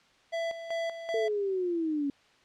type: tone with tremolo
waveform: square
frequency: 666 Hz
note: E5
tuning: 18 cents sharp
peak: -30 dBFS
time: 0.32-1.29 s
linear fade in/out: 20 ms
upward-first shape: square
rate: 2.6 Hz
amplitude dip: 65%
type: linear sweep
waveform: sine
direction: down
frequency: 452.7 to 275.6 Hz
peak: -27 dBFS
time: 1.14-2.1 s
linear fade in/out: 2 ms
effects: white hiss -62 dBFS RMS until 2.44 s + low-pass 4000 Hz 12 dB/octave